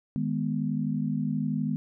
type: chord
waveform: sine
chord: G# minor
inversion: second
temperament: equal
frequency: 155.56 / 207.7 / 246.9 Hz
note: D#3 / G#3 / B3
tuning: 0 / 0 / 0 cents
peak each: -30 dBFS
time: 0.16-1.76 s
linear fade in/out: 0 ms
effects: none